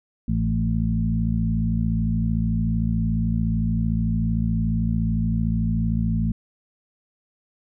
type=harmonic tone with a mistuned harmonic; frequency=55.5 Hz; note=A1; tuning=16 cents sharp; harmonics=1 / 2 / 3 / 4; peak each=-25 / -25 / -25 / -25 dBFS; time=0.28-6.32 s; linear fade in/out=5 ms; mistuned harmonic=3; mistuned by=+20 cents; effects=none